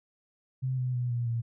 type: tone with pitch steps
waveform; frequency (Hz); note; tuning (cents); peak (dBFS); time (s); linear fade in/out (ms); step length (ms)
sine; 130 / 126.52 / 123.13 / 119.83 / 116.62; C3 / B2 / B2 / A#2 / A#2; -11 / +42 / -5 / +48 / +1; -27; 0.62-1.42; 20; 160
effects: none